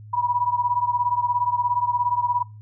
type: beating tone pair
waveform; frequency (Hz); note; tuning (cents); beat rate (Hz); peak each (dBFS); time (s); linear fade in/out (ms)
sine; 968 / 985; B5 / B5; -35 / -5; 17; -21 / -24; 0.13-2.43; 10
effects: noise-tail reverb RT60 0.3 s tail -23 dB re dry + added 106 Hz sine -39 dBFS peak until 2.61 s